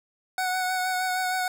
25% pulse tone with vibrato, 740 Hz, F#5, in tune, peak -21 dBFS, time 0.38-1.48 s, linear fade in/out 2 ms, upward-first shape sine, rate 6.4 Hz, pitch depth 20 cents each way, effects none

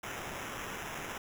white noise with sample-and-hold, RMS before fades -41 dBFS, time 0.03-1.18 s, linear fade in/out 5 ms, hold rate 4410 Hz, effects none

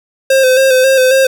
square tone with vibrato, 523.3 Hz, C5, in tune, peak -7 dBFS, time 0.3-1.27 s, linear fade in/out 5 ms, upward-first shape square, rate 3.7 Hz, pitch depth 33 cents each way, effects none

